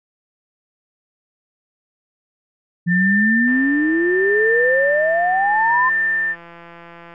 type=exponential sweep; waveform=sine; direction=up; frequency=170.6 to 1046.5 Hz; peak=-15 dBFS; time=2.86-5.9 s; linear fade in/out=20 ms
type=tone with tremolo; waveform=sine; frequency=1789 Hz; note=A6; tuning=28 cents sharp; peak=-15 dBFS; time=2.87-6.36 s; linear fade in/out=50 ms; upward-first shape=sine; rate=0.73 Hz; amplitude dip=50%
type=click train; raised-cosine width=0.5 ms; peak=-25 dBFS; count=623; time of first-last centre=3.48-7.139 s; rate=170 Hz
effects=none